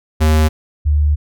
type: tone pair in turn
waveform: square / sine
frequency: 77.78 / 74.16 Hz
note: D#2 / D2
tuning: 0 / +17 cents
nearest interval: minor second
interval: 83 cents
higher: first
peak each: -10 dBFS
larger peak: neither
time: 0.2-0.49 / 0.85-1.16 s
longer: second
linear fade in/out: 20 ms
effects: none